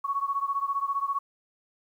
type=beating tone pair; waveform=sine; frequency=1108.7 / 1123.7 Hz; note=C#6 / C#6; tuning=0 / +23 cents; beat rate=15 Hz; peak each=-28 / -30 dBFS; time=0.04-1.19 s; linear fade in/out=10 ms; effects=10-bit